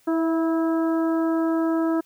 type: harmonic tone with a mistuned harmonic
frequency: 325.7 Hz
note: E4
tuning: 21 cents flat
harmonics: 1 / 2 / 3 / 4 / 5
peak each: -20 / -29 / -34 / -34 / -40 dBFS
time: 0.07-2.01 s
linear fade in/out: 10 ms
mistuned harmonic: 2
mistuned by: +20 cents
effects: white hiss -60 dBFS RMS until 2.05 s